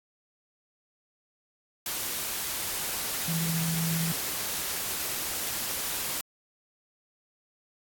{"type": "tone in noise", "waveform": "sine", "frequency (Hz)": 164.81, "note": "E3", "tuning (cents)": 0, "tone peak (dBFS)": -28, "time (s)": [3.28, 4.12], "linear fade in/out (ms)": 2, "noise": "white", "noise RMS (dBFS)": -32, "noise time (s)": [1.86, 6.21], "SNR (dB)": 1, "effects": ["AAC 64 kbps"]}